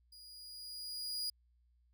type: tone with level ramp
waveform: 40% pulse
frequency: 4889 Hz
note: D#8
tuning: 31 cents flat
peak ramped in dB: -53 to -34 dBFS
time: 0.12-1.3 s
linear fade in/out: 5 ms
effects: added 60 Hz sine -68 dBFS peak until 1.93 s